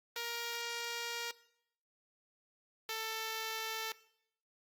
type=tone pair in turn; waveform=5% pulse; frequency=470 / 443.6 Hz; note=A#4 / A4; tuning=+14 / +14 cents; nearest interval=minor second; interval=100 cents; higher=first; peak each=-26 dBFS; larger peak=neither; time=0.16-1.31 / 2.89-3.92 s; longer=first; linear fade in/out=2 ms; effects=noise-tail reverb RT60 0.7 s tail -19 dB re dry + Opus 24 kbps